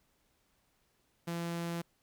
sawtooth tone, 169.8 Hz, F3, 48 cents flat, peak -31 dBFS, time 1.27-1.82 s, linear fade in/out 10 ms, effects pink hiss -74 dBFS RMS until 2.02 s

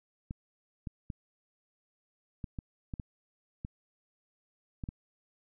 clicks, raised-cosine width 5 ms, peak -25 dBFS, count 10, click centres 0.309 / 0.872 / 1.102 / 2.442 / 2.588 / 2.938 / 2.998 / 3.649 / 4.838 / 4.889 s, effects none

